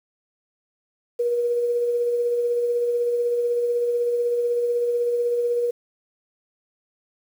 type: tone with tremolo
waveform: sine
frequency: 479 Hz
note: A#4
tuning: 47 cents sharp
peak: -18 dBFS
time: 1.19-5.71 s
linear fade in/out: 10 ms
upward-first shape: sine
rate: 16 Hz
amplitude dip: 30%
effects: 8-bit